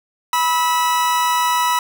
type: tone pair together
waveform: 40% pulse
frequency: 980 / 1293.3 Hz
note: B5 / E6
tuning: -14 / -33 cents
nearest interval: perfect fourth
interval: 481 cents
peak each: -15 / -21 dBFS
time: 0.33-1.79 s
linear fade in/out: 2 ms
effects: none